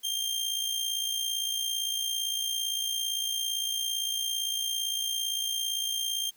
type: tone with amplitude modulation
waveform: sawtooth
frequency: 3185 Hz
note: G7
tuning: 27 cents sharp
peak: -23 dBFS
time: 0.03-6.31 s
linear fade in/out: 20 ms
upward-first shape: sine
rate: 57.7 Hz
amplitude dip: 55%
effects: white hiss -62 dBFS RMS until 6.36 s